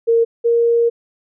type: tone pair in turn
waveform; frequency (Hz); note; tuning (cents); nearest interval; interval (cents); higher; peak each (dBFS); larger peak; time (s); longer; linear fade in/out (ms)
sine; 461.3 / 467.7; A#4 / A#4; -18 / +6; unison; 24; second; -10 / -11; first; 0.07-0.25 / 0.44-0.9; second; 20
effects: none